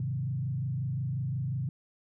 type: tone with frequency modulation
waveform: sine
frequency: 130.9 Hz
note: C3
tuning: 1 cent sharp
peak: -29 dBFS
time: 0-1.69 s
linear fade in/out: 2 ms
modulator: 25.6 Hz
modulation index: 0.97
effects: none